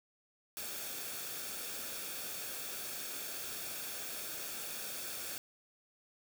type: noise with comb filter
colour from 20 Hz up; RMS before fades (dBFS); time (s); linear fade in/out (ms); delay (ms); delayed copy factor
white; -42; 0.57-5.38; 0; 1; -0.5
effects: none